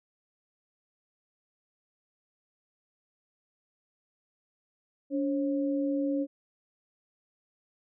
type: tone pair together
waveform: sine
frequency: 285.1 / 540 Hz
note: C#4 / C#5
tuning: +49 / -45 cents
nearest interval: major seventh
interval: 1106 cents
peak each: -27 / -33 dBFS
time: 5.1-6.27 s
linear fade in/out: 50 ms
effects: none